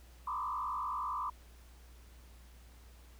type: tone with frequency modulation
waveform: sine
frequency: 1095 Hz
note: C#6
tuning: 22 cents flat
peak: -34 dBFS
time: 0.27-1.3 s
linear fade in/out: 5 ms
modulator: 50.3 Hz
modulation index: 2.6
effects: added 60 Hz sine -54 dBFS peak until 3.19 s + pink hiss -63 dBFS RMS until 3.19 s